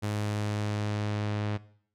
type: tone with low-pass filter sweep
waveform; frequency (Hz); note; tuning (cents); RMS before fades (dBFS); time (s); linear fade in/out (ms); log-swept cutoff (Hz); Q
sawtooth; 104.7; G#2; +15; -31; 0.02-1.58; 20; 12000 to 3600; 0.75
effects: noise-tail reverb RT60 0.6 s tail -19 dB re dry